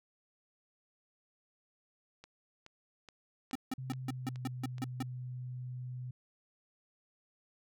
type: click train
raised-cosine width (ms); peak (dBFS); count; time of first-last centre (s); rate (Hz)
0.2; -34; 7; 2.24-4.782; 2.36
type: tone bursts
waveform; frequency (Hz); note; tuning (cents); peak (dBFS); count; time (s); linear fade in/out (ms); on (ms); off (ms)
square; 260.3; C4; -9; -34; 9; 3.53-5.026; 2; 24; 160
type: tone with pitch glide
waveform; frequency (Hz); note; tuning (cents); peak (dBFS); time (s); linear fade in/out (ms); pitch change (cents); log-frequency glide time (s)
sine; 130 to 125.64; C3 to B2; -11 to +30; -39; 3.78-6.11; 5; -59; 3.91-4.43
effects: none